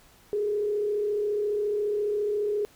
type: tone with frequency modulation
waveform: sine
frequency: 416.3 Hz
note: G#4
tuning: 4 cents sharp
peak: -24 dBFS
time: 0.33-2.65 s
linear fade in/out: 0 ms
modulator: 34.5 Hz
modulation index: 0.43
effects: pink hiss -57 dBFS RMS until 2.75 s